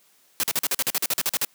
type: noise bursts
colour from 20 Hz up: white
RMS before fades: -23 dBFS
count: 14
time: 0.4-1.448 s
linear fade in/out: 0 ms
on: 34 ms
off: 44 ms
effects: white hiss -60 dBFS RMS until 1.54 s + high-pass 150 Hz 12 dB/octave